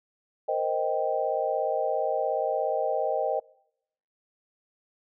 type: chord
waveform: sine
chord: C minor seventh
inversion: third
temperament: equal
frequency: 466.2 / 523.3 / 622.3 / 784 Hz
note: Bb4 / C5 / Eb5 / G5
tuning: 0 / 0 / 0 / 0 cents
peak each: -32 / -30 / -28 / -30 dBFS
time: 0.48-3.4 s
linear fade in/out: 10 ms
effects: noise-tail reverb RT60 0.8 s tail -25 dB re dry